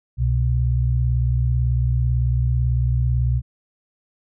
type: tone pair together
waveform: sine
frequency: 65.41 / 123.47 Hz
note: C2 / B2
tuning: 0 / 0 cents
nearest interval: major seventh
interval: 1100 cents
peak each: -19 dBFS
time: 0.17-3.42 s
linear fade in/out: 50 ms
effects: none